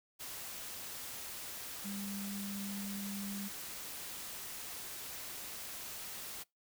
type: tone in noise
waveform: sine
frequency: 200 Hz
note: G3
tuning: 35 cents sharp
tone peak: -40 dBFS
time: 1.84-3.49 s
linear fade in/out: 20 ms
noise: white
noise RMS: -45 dBFS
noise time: 0.19-6.44 s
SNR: +2 dB
effects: noise-tail reverb RT60 0.2 s tail -25 dB re dry